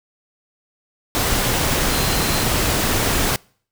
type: tone in noise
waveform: sine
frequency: 4117 Hz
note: C8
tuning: 29 cents flat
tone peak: -30 dBFS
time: 1.9-2.43 s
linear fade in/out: 0 ms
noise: pink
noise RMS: -19 dBFS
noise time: 1.15-3.36 s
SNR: -14 dB
effects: noise-tail reverb RT60 0.5 s tail -26 dB re dry